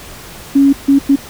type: tone bursts at uneven times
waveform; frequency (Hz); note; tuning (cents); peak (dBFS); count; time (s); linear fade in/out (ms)
sine; 277.2; C#4; 0; -5; 3; 0.55-0.73 / 0.88-0.99 / 1.09-1.16; 10
effects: pink hiss -33 dBFS RMS until 1.29 s